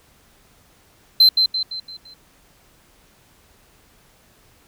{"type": "tone with echo", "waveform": "sine", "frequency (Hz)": 4094, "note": "C8", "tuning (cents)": -38, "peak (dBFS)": -5, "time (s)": [1.2, 1.29], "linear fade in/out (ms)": 5, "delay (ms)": 170, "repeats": 5, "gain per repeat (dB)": -7, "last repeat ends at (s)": 2.14, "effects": ["tanh soft clip ceiling -7 dBFS", "pink hiss -55 dBFS RMS until 4.67 s"]}